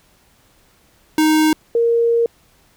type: tone pair in turn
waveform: square / sine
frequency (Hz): 311.1 / 466.1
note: D#4 / A#4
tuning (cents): 0 / 0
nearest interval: perfect fifth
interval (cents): 700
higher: second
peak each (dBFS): -12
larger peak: neither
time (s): 1.18-1.53 / 1.75-2.26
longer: second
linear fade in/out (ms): 2
effects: pink hiss -55 dBFS RMS until 2.76 s